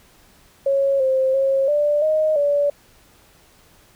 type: tone with pitch steps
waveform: sine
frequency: 550 / 526 / 541 / 589 / 622 / 576 Hz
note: C#5 / C5 / C#5 / D5 / D#5 / D5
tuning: -14 / +9 / -42 / +5 / -1 / -34 cents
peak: -15 dBFS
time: 0.66-2.7 s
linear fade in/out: 5 ms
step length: 340 ms
effects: pink hiss -53 dBFS RMS until 3.95 s